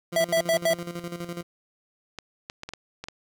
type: tone with tremolo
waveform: 20% pulse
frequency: 172.6 Hz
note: F3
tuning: 20 cents flat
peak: -26 dBFS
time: 0.12-1.43 s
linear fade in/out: 10 ms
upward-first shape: square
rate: 12 Hz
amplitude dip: 65%
type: tone bursts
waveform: square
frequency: 659.3 Hz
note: E5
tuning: in tune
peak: -20 dBFS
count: 4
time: 0.16-0.735 s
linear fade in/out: 2 ms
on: 83 ms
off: 81 ms
type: clicks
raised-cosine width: 0.2 ms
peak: -18 dBFS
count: 7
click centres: 2.187 / 2.499 / 2.634 / 2.69 / 2.736 / 3.04 / 3.085 s
effects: none